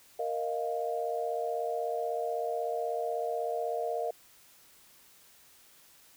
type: chord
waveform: sine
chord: Bb suspended fourth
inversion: none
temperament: equal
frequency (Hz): 466.2 / 622.3 / 698.5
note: Bb4 / Eb5 / F5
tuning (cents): 0 / 0 / 0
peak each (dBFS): -34 / -35 / -34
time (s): 0.19-4.11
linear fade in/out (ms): 5
effects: white hiss -59 dBFS RMS until 6.16 s